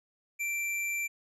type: tone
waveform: square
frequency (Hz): 2349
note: D7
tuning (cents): 0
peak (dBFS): -31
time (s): 0.39-1.08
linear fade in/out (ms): 20
effects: resampled to 32000 Hz